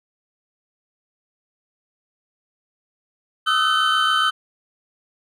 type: tone cluster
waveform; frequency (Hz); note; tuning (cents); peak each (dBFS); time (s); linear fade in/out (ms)
triangle; 1241 / 1308 / 1515 / 3071; D#6 / E6 / F#6 / G7; -5 / -14 / +40 / -36; -20; 3.46-4.31; 20
effects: none